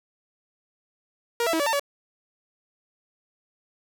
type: tone with pitch steps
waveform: sawtooth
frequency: 471.4 / 664 / 323.6 / 574 / 901 / 568 Hz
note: A#4 / E5 / E4 / D5 / A5 / C#5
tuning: +19 / +12 / -32 / -40 / +41 / +42 cents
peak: -18 dBFS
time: 1.4-1.796 s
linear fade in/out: 2 ms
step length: 66 ms
effects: none